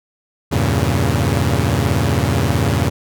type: chord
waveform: sawtooth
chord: E diminished seventh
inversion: none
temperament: equal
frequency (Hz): 82.41 / 98 / 116.54 / 138.59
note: E2 / G2 / Bb2 / Db3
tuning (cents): 0 / 0 / 0 / 0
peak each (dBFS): -16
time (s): 0.51-2.9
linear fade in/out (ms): 20
effects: none